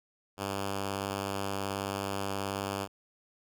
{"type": "tone", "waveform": "5% pulse", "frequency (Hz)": 98.7, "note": "G2", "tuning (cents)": 12, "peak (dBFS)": -21, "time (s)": [0.37, 2.88], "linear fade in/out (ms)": 50, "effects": []}